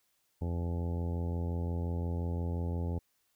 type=harmonic tone; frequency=85.7 Hz; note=F2; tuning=32 cents flat; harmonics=1 / 2 / 3 / 4 / 5 / 6 / 7 / 8 / 9 / 10; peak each=-32 / -39 / -43 / -47 / -46 / -48 / -53 / -60 / -55 / -52 dBFS; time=0.41-2.99 s; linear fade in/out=10 ms; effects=white hiss -75 dBFS RMS until 3.35 s